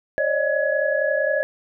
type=tone cluster; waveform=sine; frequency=545 / 589 / 620 / 1685 Hz; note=C#5 / D5 / D#5 / G#6; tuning=-29 / +5 / -6 / +25 cents; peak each=-24 dBFS; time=0.18-1.43 s; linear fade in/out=0 ms; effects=none